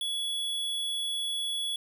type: tone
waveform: square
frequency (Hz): 3384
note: G#7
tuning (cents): +32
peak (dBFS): -30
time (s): 0.01-1.76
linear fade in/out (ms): 2
effects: none